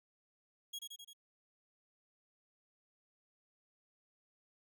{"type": "tone with echo", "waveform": "sawtooth", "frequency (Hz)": 3300, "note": "G#7", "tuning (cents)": -12, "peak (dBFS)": -38, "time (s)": [0.73, 0.79], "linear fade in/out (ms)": 10, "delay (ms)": 86, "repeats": 4, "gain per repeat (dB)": -3, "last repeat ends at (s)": 1.134, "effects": []}